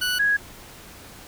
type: tone pair in turn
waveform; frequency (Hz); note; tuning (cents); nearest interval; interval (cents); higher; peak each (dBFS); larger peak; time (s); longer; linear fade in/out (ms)
20% pulse / sine; 1480 / 1661.2; F#6 / G#6; 0 / 0; major second; 200; second; -17; neither; 0.01-0.19 / 0.19-0.37; neither; 10
effects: pink hiss -44 dBFS RMS until 1.27 s